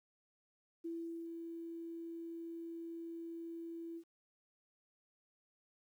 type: tone with ADSR envelope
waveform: sine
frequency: 333.5 Hz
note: E4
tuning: 20 cents sharp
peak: -39 dBFS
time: 0.84-4.04 s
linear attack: 14 ms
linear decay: 410 ms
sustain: -4 dB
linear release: 73 ms
effects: 12-bit

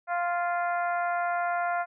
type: harmonic tone with a mistuned harmonic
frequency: 349.2 Hz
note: F4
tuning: in tune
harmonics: 2 / 3 / 4 / 5 / 6 / 7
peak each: -27 / -35 / -32 / -41 / -42 / -49 dBFS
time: 0.07-1.86 s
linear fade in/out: 50 ms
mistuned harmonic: 6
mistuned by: -15 cents
effects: none

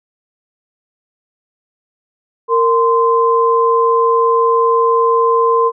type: tone pair together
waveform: sine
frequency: 461.5 / 1036 Hz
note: A#4 / C6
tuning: -17 / -17 cents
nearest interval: octave + major second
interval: 1400 cents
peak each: -12 dBFS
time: 2.48-5.72 s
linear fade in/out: 50 ms
effects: none

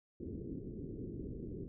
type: low-pass noise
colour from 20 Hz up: white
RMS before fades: -44 dBFS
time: 0.2-1.68 s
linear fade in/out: 0 ms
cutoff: 400 Hz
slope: 48 dB/octave
effects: none

